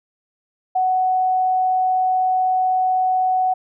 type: tone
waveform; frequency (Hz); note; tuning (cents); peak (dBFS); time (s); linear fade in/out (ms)
sine; 744; F#5; +9; -15; 0.75-3.54; 10
effects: none